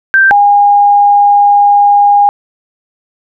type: tone pair in turn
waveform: sine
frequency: 1568 / 814.9 Hz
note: G6 / G#5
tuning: 0 / -33 cents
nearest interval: major seventh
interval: 1133 cents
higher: first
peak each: -3 dBFS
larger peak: neither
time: 0.14-0.31 / 0.31-2.29 s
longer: second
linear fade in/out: 0 ms
effects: none